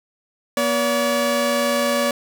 sawtooth tone pair together, 240.4 / 571 Hz, B3 / D5, -46 / -49 cents, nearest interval octave + minor third, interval 1497 cents, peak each -19 / -15 dBFS, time 0.57-2.11 s, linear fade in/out 2 ms, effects none

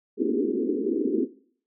white band-pass noise, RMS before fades -25 dBFS, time 0.17-1.28 s, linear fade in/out 50 ms, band 220 to 440 Hz, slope 96 dB/octave, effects noise-tail reverb RT60 0.5 s tail -17 dB re dry

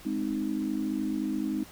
sine chord, Ab major, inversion none, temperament equal, 207.7 / 261.6 / 311.1 Hz, Ab3 / C4 / Eb4, 0 / 0 / 0 cents, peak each -33 / -32 / -31 dBFS, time 0.05-1.64 s, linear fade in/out 10 ms, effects pink hiss -50 dBFS RMS until 1.71 s

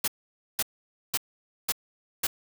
white noise bursts, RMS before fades -26 dBFS, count 5, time 0.04-2.27 s, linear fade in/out 5 ms, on 38 ms, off 510 ms, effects none

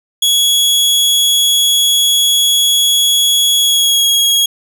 sawtooth tone with pitch glide, 3350 to 3306 Hz, G#7 to G#7, +14 to -9 cents, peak -6 dBFS, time 0.22-4.46 s, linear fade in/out 5 ms, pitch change -23 cents, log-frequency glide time 3.57-4.08 s, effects none

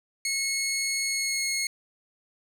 15% pulse tone with pitch glide, 2181 to 2167 Hz, C#7 to C#7, -29 to -40 cents, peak -19 dBFS, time 0.25-1.67 s, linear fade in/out 2 ms, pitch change -11 cents, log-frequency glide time 1.06-1.45 s, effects none

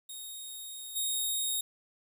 10% pulse tone with level steps, 3729 Hz, A#7, in tune, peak -33 / -22 dBFS, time 0.09-1.61 s, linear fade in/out 5 ms, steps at 0.95 s, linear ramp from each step 20 ms, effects 10-bit

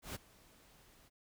pink noise with ADSR envelope, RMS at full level -42 dBFS, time 0.02-1.1 s, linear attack 130 ms, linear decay 19 ms, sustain -22 dB, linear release 32 ms, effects none

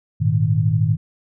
sine chord, Ab suspended second, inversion none, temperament equal, 103.83 / 116.54 / 155.56 Hz, Ab2 / Bb2 / Eb3, 0 / 0 / 0 cents, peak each -19 dBFS, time 0.2-0.97 s, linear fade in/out 20 ms, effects none

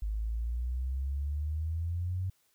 sine exponential sweep, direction up, 51.5 to 94.6 Hz, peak -30 dBFS, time 0.02-2.3 s, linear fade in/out 5 ms, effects white hiss -71 dBFS RMS until 2.54 s

